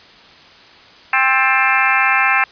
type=harmonic tone with a mistuned harmonic; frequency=264.2 Hz; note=C4; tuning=17 cents sharp; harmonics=3 / 4 / 5 / 6 / 7 / 8 / 9 / 10; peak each=-20 / -20 / -20 / -20 / -20 / -20 / -20 / -20 dBFS; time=1.13-2.44 s; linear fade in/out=2 ms; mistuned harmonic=7; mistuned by=-78 cents; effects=white hiss -43 dBFS RMS until 2.51 s + resampled to 11025 Hz